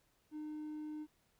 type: tone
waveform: triangle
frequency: 304.6 Hz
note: D#4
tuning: 37 cents flat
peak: -39 dBFS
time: 0.31-1.07 s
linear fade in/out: 50 ms
effects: tanh soft clip ceiling -35 dBFS + pink hiss -75 dBFS RMS until 1.39 s